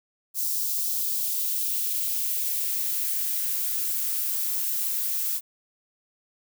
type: noise with high-pass filter sweep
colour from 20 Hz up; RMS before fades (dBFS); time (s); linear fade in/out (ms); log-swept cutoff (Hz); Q
violet; -27; 0.34-5.41; 50; 5000 to 650; 1.3
effects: none